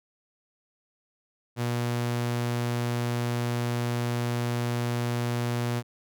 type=tone; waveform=sawtooth; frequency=120 Hz; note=B2; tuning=49 cents flat; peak=-22 dBFS; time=1.56-5.83 s; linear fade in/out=50 ms; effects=none